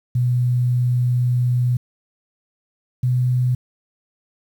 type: tone pair in turn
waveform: sine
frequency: 123.47 / 125.34 Hz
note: B2 / B2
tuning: 0 / +26 cents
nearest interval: unison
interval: 26 cents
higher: second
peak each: -15 dBFS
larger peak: neither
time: 0.15-1.77 / 3.03-3.55 s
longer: first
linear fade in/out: 5 ms
effects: 8-bit